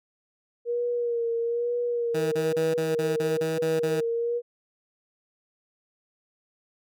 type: tone with vibrato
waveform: sine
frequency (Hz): 472.7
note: A#4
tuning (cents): +24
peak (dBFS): -24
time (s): 0.65-4.42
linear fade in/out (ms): 50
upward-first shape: sine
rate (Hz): 1.1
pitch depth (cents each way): 36
type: tone bursts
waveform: 15% pulse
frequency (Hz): 160.6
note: E3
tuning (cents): -45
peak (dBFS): -22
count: 9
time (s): 2.14-4.008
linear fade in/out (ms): 10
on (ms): 180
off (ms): 31
effects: none